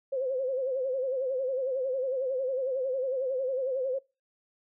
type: tone with vibrato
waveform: sine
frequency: 523.3 Hz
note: C5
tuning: in tune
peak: -27 dBFS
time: 0.12-3.99 s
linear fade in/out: 10 ms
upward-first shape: sine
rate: 11 Hz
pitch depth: 83 cents each way
effects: noise-tail reverb RT60 0.3 s tail -26 dB re dry